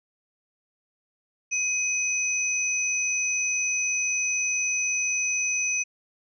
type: tone pair together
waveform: sine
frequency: 2522 / 5987 Hz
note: D#7 / F#8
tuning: +23 / +20 cents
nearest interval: octave + minor third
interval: 1497 cents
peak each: -26 dBFS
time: 1.51-5.84 s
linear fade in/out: 20 ms
effects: none

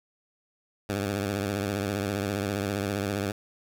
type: tone with vibrato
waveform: 10% pulse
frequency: 100 Hz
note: G2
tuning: 35 cents sharp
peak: -19 dBFS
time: 0.89-3.32 s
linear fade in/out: 5 ms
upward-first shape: triangle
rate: 15 Hz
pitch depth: 100 cents each way
effects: 9-bit

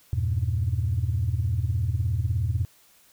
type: chord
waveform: sine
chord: E diminished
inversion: none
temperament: just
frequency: 82.41 / 98.89 / 118.67 Hz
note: E2 / G2 / Bb2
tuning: 0 / +16 / +31 cents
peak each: -26 dBFS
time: 0.13-2.65 s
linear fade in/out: 0 ms
effects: tanh soft clip ceiling -15 dBFS + white hiss -58 dBFS RMS until 3.12 s

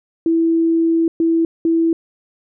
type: tone bursts at uneven times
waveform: sine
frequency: 329.6 Hz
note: E4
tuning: in tune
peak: -12 dBFS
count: 3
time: 0.26-1.08 / 1.2-1.45 / 1.65-1.93 s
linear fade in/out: 2 ms
effects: none

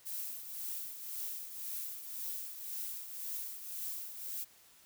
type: noise with tremolo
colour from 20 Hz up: violet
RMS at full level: -39 dBFS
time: 0.05-4.45 s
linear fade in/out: 20 ms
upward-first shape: triangle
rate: 1.9 Hz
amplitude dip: 65%
effects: white hiss -62 dBFS RMS until 4.85 s

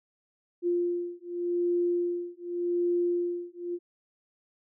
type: beating tone pair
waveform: sine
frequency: 349.2 / 350.06 Hz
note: F4 / F4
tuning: 0 / +4 cents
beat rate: 0.86 Hz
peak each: -29 / -29 dBFS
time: 0.62-3.79 s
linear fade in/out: 50 ms
effects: none

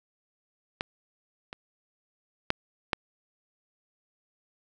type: clicks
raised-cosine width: 0.3 ms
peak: -13 / -22 / -7 / -8 dBFS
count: 4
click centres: 0.809 / 1.529 / 2.504 / 2.932 s
effects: none

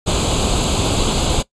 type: noise with comb filter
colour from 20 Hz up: pink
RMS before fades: -17 dBFS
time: 0.06-1.43 s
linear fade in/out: 20 ms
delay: 0.27 ms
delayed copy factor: +0.8
effects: noise-tail reverb RT60 0.1 s tail -19 dB re dry + resampled to 22050 Hz

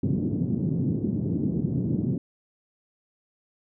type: band-pass noise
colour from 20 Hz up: pink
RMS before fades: -26 dBFS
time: 0.03-2.18 s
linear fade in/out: 5 ms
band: 120 to 300 Hz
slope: 24 dB/octave
effects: none

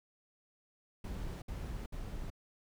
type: noise bursts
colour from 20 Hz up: brown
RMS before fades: -41 dBFS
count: 3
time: 1.04-2.302 s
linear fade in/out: 5 ms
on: 380 ms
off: 61 ms
effects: none

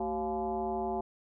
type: tone with frequency modulation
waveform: sine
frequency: 540 Hz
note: C#5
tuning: 45 cents flat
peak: -30 dBFS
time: 0-1.01 s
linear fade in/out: 5 ms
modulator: 159 Hz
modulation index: 2.1
effects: none

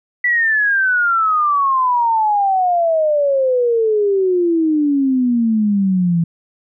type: exponential sweep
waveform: sine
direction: down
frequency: 1975.5 to 164.81 Hz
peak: -12 dBFS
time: 0.24-6.24 s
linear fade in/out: 5 ms
effects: none

